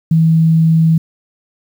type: tone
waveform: sine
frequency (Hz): 162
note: E3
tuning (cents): -30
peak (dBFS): -7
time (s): 0.11-0.98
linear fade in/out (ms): 5
effects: 7-bit